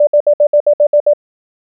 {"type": "tone bursts", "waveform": "sine", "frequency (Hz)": 589, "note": "D5", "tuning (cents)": 5, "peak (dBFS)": -5, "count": 9, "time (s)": [0, 1.135], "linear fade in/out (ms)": 5, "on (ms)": 71, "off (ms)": 62, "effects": []}